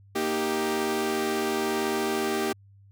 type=chord; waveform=sawtooth; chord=Eb major; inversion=second; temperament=equal; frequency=233.1 / 311.1 / 392 Hz; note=Bb3 / Eb4 / G4; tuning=0 / 0 / 0 cents; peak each=-28 / -28 / -23 dBFS; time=0.15-2.53 s; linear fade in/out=10 ms; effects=added 99 Hz sine -51 dBFS peak until 2.91 s